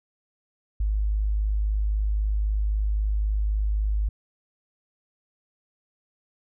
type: tone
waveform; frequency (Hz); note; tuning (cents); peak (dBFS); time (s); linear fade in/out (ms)
sine; 51.9; G#1; 0; -21; 0.8-4.09; 5
effects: none